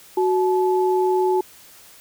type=tone pair together; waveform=sine; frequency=370 / 863.4 Hz; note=F#4 / A5; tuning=0 / -33 cents; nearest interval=octave + minor third; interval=1467 cents; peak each=-17 / -22 dBFS; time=0.17-1.41 s; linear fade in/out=5 ms; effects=white hiss -47 dBFS RMS until 2 s